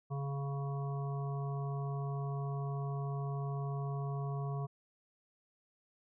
harmonic tone, 139.5 Hz, C#3, 11 cents sharp, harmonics 1 / 3 / 5 / 7 / 8, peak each -35 / -46 / -47 / -52 / -49 dBFS, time 0.1-4.67 s, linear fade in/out 20 ms, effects none

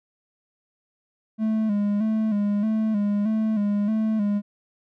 triangle tone with vibrato, 211.7 Hz, G#3, 33 cents sharp, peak -18 dBFS, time 1.38-4.42 s, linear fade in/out 50 ms, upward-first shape square, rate 1.6 Hz, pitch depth 57 cents each way, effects none

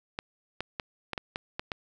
clicks, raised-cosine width 0.3 ms, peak -16 dBFS, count 8, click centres 0.189 / 0.606 / 0.798 / 1.133 / 1.178 / 1.359 / 1.595 / 1.718 s, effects none

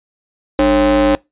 square ring-modulated tone, 123.47 Hz, B2, in tune, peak -7 dBFS, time 0.59-1.15 s, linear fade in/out 0 ms, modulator 422 Hz, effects noise-tail reverb RT60 0.2 s tail -24 dB re dry + resampled to 8000 Hz

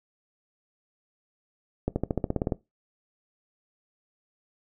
accelerating click train, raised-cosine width 2 ms, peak -12 dBFS, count 11, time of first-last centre 1.88-2.522 s, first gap 80 ms, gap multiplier 0.95, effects noise-tail reverb RT60 0.2 s tail -19 dB re dry

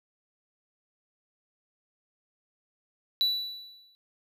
triangle tone with exponential decay, 3950 Hz, B7, in tune, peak -19 dBFS, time 3.21-3.95 s, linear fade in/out 0 ms, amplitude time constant 160 ms, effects none

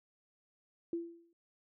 sine tone with exponential decay, 337.9 Hz, E4, 43 cents sharp, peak -31 dBFS, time 0.93-1.33 s, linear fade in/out 2 ms, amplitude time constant 85 ms, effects none

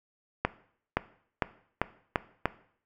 accelerating click train, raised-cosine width 0.5 ms, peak -9 dBFS, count 6, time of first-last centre 0.45-2.456 s, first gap 520 ms, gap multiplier 0.87, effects noise-tail reverb RT60 0.6 s tail -17 dB re dry

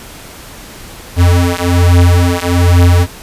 square beating tone pair, 87.3 / 88.5 Hz, F2 / F2, 0 / +23 cents, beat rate 1.2 Hz, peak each -10 dBFS, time 1.16-3.07 s, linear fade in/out 50 ms, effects pink hiss -32 dBFS RMS until 3.22 s + resampled to 32000 Hz

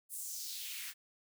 white noise with high-pass filter sweep, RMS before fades -43 dBFS, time 0.09-0.94 s, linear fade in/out 50 ms, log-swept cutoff 10000 to 1700 Hz, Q 2.1, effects none

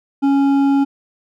triangle tone with hard clipping, 277.2 Hz, C#4, in tune, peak -13 dBFS, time 0.22-0.85 s, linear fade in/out 20 ms, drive 11 dB, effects none

